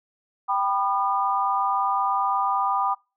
sine chord, G augmented, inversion none, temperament equal with one note detuned, 784 / 987.8 / 1213.3 Hz, G5 / B5 / D#6, 0 / 0 / -44 cents, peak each -25 dBFS, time 0.48-2.95 s, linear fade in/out 20 ms, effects noise-tail reverb RT60 0.3 s tail -24 dB re dry

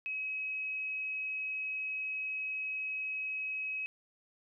sine tone, 2552 Hz, D#7, 43 cents sharp, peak -34 dBFS, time 0.06-3.86 s, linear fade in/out 0 ms, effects none

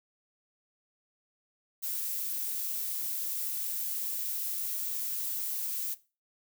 violet noise, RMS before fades -34 dBFS, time 1.82-5.95 s, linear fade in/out 20 ms, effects noise-tail reverb RT60 0.3 s tail -17 dB re dry

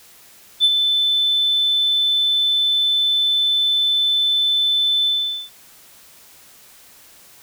sine tone with ADSR envelope, 3520 Hz, A7, in tune, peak -7 dBFS, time 0.6-5.5 s, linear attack 44 ms, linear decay 42 ms, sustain -7 dB, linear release 440 ms, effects tanh soft clip ceiling -8 dBFS + white hiss -47 dBFS RMS until 7.42 s

